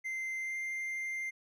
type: tone with pitch glide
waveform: triangle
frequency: 2080 to 2096 Hz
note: C7 to C7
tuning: -11 to +2 cents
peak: -33 dBFS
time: 0.04-1.31 s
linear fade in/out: 20 ms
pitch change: +13 cents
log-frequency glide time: 0.39-0.56 s
effects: none